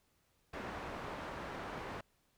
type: low-pass noise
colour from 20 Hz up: white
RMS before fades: -44 dBFS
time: 0.53-2.01 s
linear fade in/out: 5 ms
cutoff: 1200 Hz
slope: 12 dB/octave
effects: pink hiss -75 dBFS RMS until 2.37 s